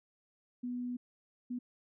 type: tone bursts at uneven times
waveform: sine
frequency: 246.1 Hz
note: B3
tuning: 6 cents flat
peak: -35 dBFS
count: 2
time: 0.63-0.97 / 1.5-1.59 s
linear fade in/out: 10 ms
effects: none